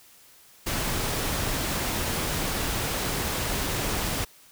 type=noise; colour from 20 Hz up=pink; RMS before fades=-28 dBFS; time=0.66-4.25 s; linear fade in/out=10 ms; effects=white hiss -54 dBFS RMS until 4.51 s